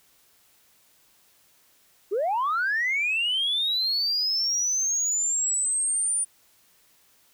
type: linear sweep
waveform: sine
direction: up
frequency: 362.2 to 9397 Hz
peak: -21 dBFS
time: 2.11-6.25 s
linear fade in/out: 20 ms
effects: tanh soft clip ceiling -19 dBFS + white hiss -61 dBFS RMS until 7.33 s